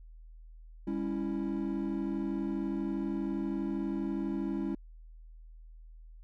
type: chord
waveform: triangle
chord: C# diminished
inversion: second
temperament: equal with one note detuned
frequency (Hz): 200.5 / 277.2 / 329.6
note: G3 / C#4 / E4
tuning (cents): +39 / 0 / 0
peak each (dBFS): -33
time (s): 0.87-4.75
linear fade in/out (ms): 5
effects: tanh soft clip ceiling -22 dBFS + added 40 Hz sine -48 dBFS peak until 6.23 s